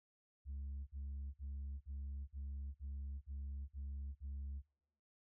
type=tone bursts; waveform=sine; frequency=69.3 Hz; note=C#2; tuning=in tune; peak=-40 dBFS; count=9; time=0.45-4.622 s; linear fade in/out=50 ms; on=420 ms; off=49 ms; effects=noise-tail reverb RT60 0.8 s tail -25 dB re dry + tanh soft clip ceiling -41 dBFS